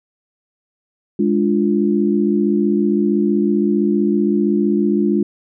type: chord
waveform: sine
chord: D diminished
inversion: second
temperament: equal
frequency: 207.7 / 293.7 / 349.2 Hz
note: Ab3 / D4 / F4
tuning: 0 / 0 / 0 cents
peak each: -16 / -19 / -18 dBFS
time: 1.19-5.23 s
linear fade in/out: 5 ms
effects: none